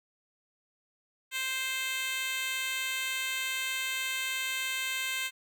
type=tone with high-pass filter; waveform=10% pulse; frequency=523.3 Hz; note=C5; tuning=in tune; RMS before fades=-33 dBFS; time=1.31-5.31 s; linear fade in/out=50 ms; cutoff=2100 Hz; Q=1; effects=none